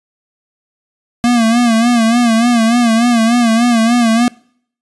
square tone with vibrato, 233.1 Hz, A#3, in tune, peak -9 dBFS, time 1.24-4.28 s, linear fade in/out 0 ms, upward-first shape sine, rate 3.4 Hz, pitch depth 80 cents each way, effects noise-tail reverb RT60 0.6 s tail -24 dB re dry + resampled to 24000 Hz

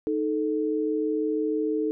sine tone pair together, 310.9 / 437 Hz, D#4 / A4, -1 / -12 cents, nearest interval tritone, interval 589 cents, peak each -26 dBFS, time 0.07-1.91 s, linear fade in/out 0 ms, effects none

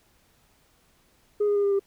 sine tone with pitch steps, 415.3 / 410.3 / 405.3 / 400.5 / 395.6 Hz, G#4 / G#4 / G#4 / G4 / G4, 0 / -21 / -42 / +37 / +16 cents, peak -18 dBFS, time 1.4-1.795 s, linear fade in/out 10 ms, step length 79 ms, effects tanh soft clip ceiling -18 dBFS + pink hiss -63 dBFS RMS until 1.86 s

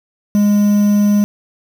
triangle tone with quantisation, 206 Hz, G#3, 14 cents flat, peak -7 dBFS, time 0.35-1.24 s, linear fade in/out 0 ms, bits 5, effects none

